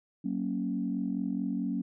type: chord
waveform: sine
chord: F# major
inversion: none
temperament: equal with one note detuned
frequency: 188.01 / 233.1 / 277.2 Hz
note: F#3 / A#3 / C#4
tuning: +28 / 0 / 0 cents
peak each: -33 dBFS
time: 0.24-1.82 s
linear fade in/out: 10 ms
effects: tanh soft clip ceiling -19 dBFS